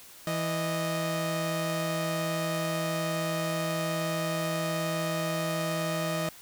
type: tone pair together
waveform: sawtooth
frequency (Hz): 164.81 / 620.4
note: E3 / D#5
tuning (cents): 0 / -5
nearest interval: octave + major seventh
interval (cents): 2295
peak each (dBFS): -27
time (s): 0.27-6.29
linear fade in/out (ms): 2
effects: white hiss -50 dBFS RMS until 6.41 s